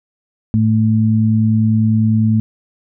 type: tone pair together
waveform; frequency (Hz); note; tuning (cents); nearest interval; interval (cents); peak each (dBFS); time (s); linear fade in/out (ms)
sine; 110 / 220; A2 / A3; 0 / 0; octave; 1200; -13; 0.54-2.4; 0
effects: none